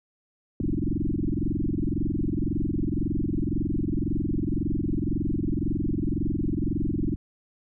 sine tone with frequency modulation, 155.9 Hz, D#3, 4 cents sharp, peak -23 dBFS, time 0.6-7.16 s, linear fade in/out 2 ms, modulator 21.9 Hz, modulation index 8, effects none

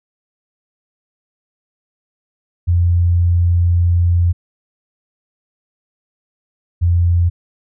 sine tone pair in turn, 86.9 / 86.58 Hz, F2 / F2, -8 / -14 cents, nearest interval unison, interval 6 cents, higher first, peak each -10 dBFS, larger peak neither, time 2.67-4.33 / 6.81-7.3 s, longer first, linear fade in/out 20 ms, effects none

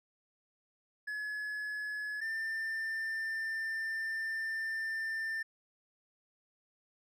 triangle tone pair in turn, 1700 / 1789.7 Hz, G#6 / A6, +40 / +29 cents, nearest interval minor second, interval 89 cents, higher second, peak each -34 / -32 dBFS, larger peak second, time 1.07-2.21 / 2.21-5.43 s, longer second, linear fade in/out 10 ms, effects none

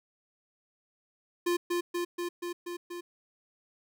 square tone with echo, 349.2 Hz, F4, in tune, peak -26 dBFS, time 1.46-1.57 s, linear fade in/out 10 ms, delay 240 ms, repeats 6, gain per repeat -2 dB, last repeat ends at 3.01 s, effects none

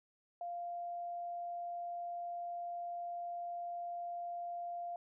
sine tone, 696 Hz, F5, 6 cents flat, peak -39 dBFS, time 0.41-4.96 s, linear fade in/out 2 ms, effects none

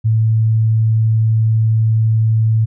sine tone, 111 Hz, A2, 16 cents sharp, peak -10 dBFS, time 0.04-2.66 s, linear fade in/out 20 ms, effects none

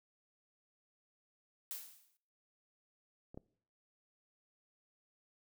blue noise with exponential decay, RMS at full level -41 dBFS, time 1.71-2.17 s, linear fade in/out 0 ms, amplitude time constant 100 ms
clicks, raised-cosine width 2 ms, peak -38 / -33 dBFS, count 2, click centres 3.345 / 3.375 s
effects noise-tail reverb RT60 0.6 s tail -22 dB re dry

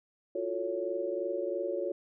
sine tone cluster, 340.8 / 363.8 / 443.2 / 560 Hz, F4 / F#4 / A4 / C#5, -42 / -29 / +13 / +18 cents, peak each -39 / -35 / -38 / -34 dBFS, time 0.35-1.92 s, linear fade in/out 5 ms, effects none

